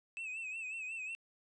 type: tone with vibrato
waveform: triangle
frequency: 2600 Hz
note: E7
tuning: 24 cents flat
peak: -38 dBFS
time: 0.17-1.15 s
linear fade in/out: 0 ms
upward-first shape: sine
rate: 5.5 Hz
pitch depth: 74 cents each way
effects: resampled to 22050 Hz